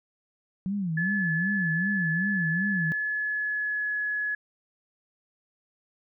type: tone with vibrato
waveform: sine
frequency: 180.4 Hz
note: F#3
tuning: 44 cents flat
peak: -26 dBFS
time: 0.66-2.92 s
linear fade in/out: 0 ms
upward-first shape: sine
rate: 2.6 Hz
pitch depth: 220 cents each way
type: tone with pitch glide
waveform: sine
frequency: 1721 to 1695.3 Hz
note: A6 to G#6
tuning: -39 to +35 cents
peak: -26 dBFS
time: 0.97-4.35 s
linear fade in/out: 5 ms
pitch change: -26 cents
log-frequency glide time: 2.54-3.98 s
effects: none